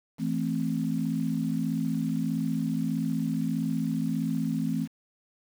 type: chord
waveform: sine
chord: A minor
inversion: second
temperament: equal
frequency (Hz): 164.81 / 220 / 261.6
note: E3 / A3 / C4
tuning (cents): 0 / 0 / 0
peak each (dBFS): -30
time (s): 0.18-4.88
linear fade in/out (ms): 50
effects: 8-bit

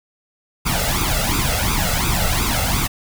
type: noise with flanger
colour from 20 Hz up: pink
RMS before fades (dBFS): -19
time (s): 0.65-2.88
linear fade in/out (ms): 20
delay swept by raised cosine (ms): 0.82 to 1.51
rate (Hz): 2.8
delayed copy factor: +0.8
effects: none

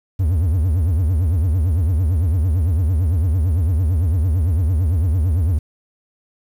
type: tone with vibrato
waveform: triangle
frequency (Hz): 84.2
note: E2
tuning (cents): +37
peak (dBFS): -12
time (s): 0.19-5.59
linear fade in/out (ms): 10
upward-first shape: triangle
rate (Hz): 8.9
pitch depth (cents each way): 300
effects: 8-bit

